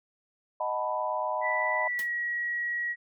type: chord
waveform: sine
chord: B dominant seventh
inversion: first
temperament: equal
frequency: 622.3 / 740 / 880 / 987.8 Hz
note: D#5 / F#5 / A5 / B5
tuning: 0 / 0 / 0 / 0 cents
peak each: -32 / -36 / -35 / -31 dBFS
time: 0.6-1.88 s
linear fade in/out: 5 ms
type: tone with pitch glide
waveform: sine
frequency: 1975.5 to 1911.5 Hz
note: B6 to A#6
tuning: 0 to +43 cents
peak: -28 dBFS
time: 1.41-2.96 s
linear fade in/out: 50 ms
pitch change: -57 cents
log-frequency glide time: 1.86-2.08 s
type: noise with exponential decay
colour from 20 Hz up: white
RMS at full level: -37 dBFS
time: 1.99-2.11 s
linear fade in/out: 0 ms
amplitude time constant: 25 ms
effects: none